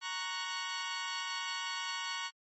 15% pulse chord, F# major, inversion first, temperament equal, 932.3 / 1108.7 / 1480 Hz, A#5 / C#6 / F#6, 0 / 0 / 0 cents, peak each -34 / -33 / -34 dBFS, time 0.01-2.31 s, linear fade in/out 50 ms, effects MP3 32 kbps

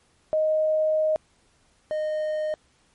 sine / triangle tone pair in turn, 623 / 615.8 Hz, D#5 / D#5, +2 / -18 cents, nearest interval unison, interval 20 cents, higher first, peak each -19 / -22 dBFS, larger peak first, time 0.33-1.16 / 1.91-2.54 s, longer first, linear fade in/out 0 ms, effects pink hiss -63 dBFS RMS until 2.94 s + MP3 48 kbps

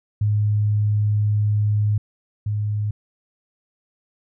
sine tone pair in turn, 104.9 / 104.9 Hz, G#2 / G#2, +18 / +18 cents, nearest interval unison, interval 0 cents, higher neither, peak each -16 / -20 dBFS, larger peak first, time 0.21-1.98 / 2.46-2.91 s, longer first, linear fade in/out 5 ms, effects none

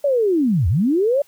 sine linear two-way sweep, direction down then up, 587.3 to 74.5 to 587.3 Hz, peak -14 dBFS, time 0.04-1.22 s, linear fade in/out 5 ms, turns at 0.68 s, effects white hiss -55 dBFS RMS until 1.27 s

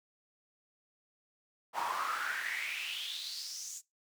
brown noise with high-pass filter sweep, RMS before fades -38 dBFS, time 1.73-3.82 s, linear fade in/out 50 ms, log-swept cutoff 860 to 7200 Hz, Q 5.9, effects noise-tail reverb RT60 0.2 s tail -21 dB re dry

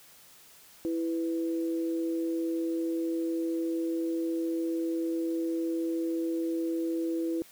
sine tone pair together, 330.2 / 496.3 Hz, E4 / B4, +3 / +8 cents, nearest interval perfect fifth, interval 705 cents, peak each -28 / -37 dBFS, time 0.85-7.42 s, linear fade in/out 0 ms, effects white hiss -55 dBFS RMS until 7.51 s

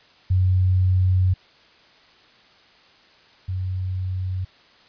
sine tone pair in turn, 92.5 / 92.91 Hz, F#2 / F#2, 0 / +8 cents, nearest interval unison, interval 8 cents, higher second, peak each -15 / -23 dBFS, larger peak first, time 0.3-1.34 / 3.48-4.45 s, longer first, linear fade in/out 10 ms, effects white hiss -53 dBFS RMS until 4.88 s + resampled to 11025 Hz

